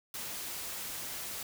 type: noise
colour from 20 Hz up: white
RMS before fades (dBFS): -40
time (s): 0.14-1.43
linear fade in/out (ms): 2
effects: none